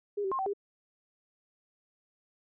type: tone with pitch steps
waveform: sine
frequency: 409 / 384.2 / 1064 / 767 / 403.3 Hz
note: G#4 / G4 / C6 / G5 / G4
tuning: -26 / -35 / +29 / -38 / +49 cents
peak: -29 dBFS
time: 0.17-0.535 s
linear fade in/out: 10 ms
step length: 73 ms
effects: none